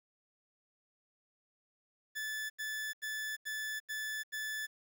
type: tone bursts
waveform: 40% pulse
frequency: 1738 Hz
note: A6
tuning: 22 cents flat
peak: -36 dBFS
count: 6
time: 2.15-4.67 s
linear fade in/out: 20 ms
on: 350 ms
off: 84 ms
effects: 11-bit